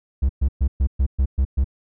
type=tone bursts; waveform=triangle; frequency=66.5 Hz; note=C2; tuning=29 cents sharp; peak=-13 dBFS; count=8; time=0.22-1.644 s; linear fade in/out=10 ms; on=73 ms; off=120 ms; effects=none